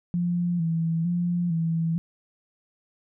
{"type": "tone with vibrato", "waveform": "sine", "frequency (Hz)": 169.4, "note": "E3", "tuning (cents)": 48, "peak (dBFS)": -22, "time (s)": [0.14, 1.98], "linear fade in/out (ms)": 0, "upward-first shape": "square", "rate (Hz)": 1.1, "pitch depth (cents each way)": 53, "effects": []}